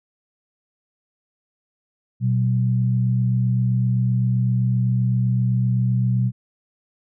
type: tone pair together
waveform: sine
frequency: 122.4 / 190.15 Hz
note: B2 / F#3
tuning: -15 / +48 cents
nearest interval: minor sixth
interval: 763 cents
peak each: -17 / -24 dBFS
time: 2.2-6.32 s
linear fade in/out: 50 ms
effects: none